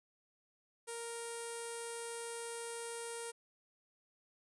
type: tone with low-pass filter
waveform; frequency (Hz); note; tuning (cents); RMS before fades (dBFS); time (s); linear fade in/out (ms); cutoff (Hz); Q
sawtooth; 466.2; A#4; 0; -44; 0.87-3.32; 20; 9200; 8.3
effects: none